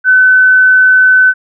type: tone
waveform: sine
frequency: 1513 Hz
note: F#6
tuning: 38 cents sharp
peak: -3 dBFS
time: 0.04-1.34 s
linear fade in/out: 50 ms
effects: none